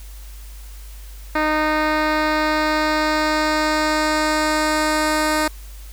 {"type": "tone with low-pass filter sweep", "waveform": "10% pulse", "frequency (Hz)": 307.8, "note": "D#4", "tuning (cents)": -19, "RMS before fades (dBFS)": -19, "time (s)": [1.35, 5.48], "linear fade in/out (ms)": 5, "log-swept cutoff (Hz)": [2700, 12000], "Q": 0.95, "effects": ["added 50 Hz sine -34 dBFS peak until 5.92 s", "white hiss -46 dBFS RMS until 5.92 s"]}